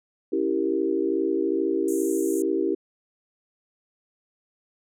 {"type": "chord", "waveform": "sine", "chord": "C# diminished seventh", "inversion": "none", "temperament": "equal", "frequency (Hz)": [277.2, 329.6, 392, 466.2], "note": ["C#4", "E4", "G4", "Bb4"], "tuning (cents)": [0, 0, 0, 0], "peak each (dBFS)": [-30, -25, -25, -31], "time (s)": [0.32, 2.75], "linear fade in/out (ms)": 10}
{"type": "high-pass noise", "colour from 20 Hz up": "pink", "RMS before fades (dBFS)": -35, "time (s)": [1.88, 2.42], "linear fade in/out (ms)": 2, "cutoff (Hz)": 6500, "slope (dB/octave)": 96}
{"effects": ["low-pass 11000 Hz 12 dB/octave"]}